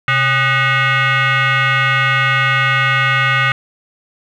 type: tone with frequency modulation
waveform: sine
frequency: 130 Hz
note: C3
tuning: 11 cents flat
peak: -10 dBFS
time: 0.08-3.52 s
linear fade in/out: 2 ms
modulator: 680 Hz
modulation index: 3.6
effects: tanh soft clip ceiling -6 dBFS + 8-bit